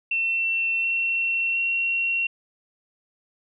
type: tone with pitch steps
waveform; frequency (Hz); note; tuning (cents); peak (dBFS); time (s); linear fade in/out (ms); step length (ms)
sine; 2699 / 2716 / 2734; E7 / F7 / F7; +40 / -49 / -37; -21; 0.11-2.27; 5; 720
effects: none